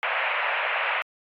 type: band-pass noise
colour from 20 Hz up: white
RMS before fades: -26 dBFS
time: 0.03-1.02 s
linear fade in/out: 0 ms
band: 550 to 2700 Hz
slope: 48 dB/octave
effects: AAC 48 kbps